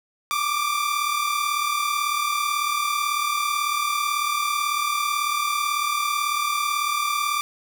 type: tone pair together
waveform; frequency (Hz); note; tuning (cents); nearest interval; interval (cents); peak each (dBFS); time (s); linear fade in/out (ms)
sawtooth; 1160 / 1198.1; D6 / D6; -22 / +34; minor second; 56; -21; 0.31-7.41; 0
effects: none